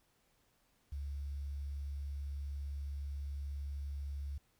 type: tone with quantisation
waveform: sine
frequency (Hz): 70.5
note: C#2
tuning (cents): +30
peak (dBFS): -38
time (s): 0.92-4.38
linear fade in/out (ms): 5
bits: 11
effects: pink hiss -74 dBFS RMS until 4.59 s